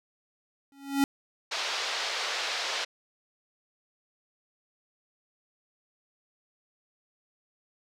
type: tone with exponential growth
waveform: square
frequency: 277.2 Hz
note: C#4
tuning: in tune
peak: -19 dBFS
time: 0.72-1.04 s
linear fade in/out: 1 ms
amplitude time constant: 69 ms
type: band-pass noise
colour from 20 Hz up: white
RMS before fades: -32 dBFS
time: 1.51-2.85 s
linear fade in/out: 10 ms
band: 470 to 5000 Hz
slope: 24 dB/octave
effects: none